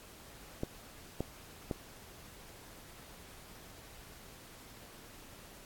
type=clicks; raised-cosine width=2 ms; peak=-20 dBFS; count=3; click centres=0.634 / 1.206 / 1.712 s; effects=pink hiss -54 dBFS RMS until 5.65 s + AAC 64 kbps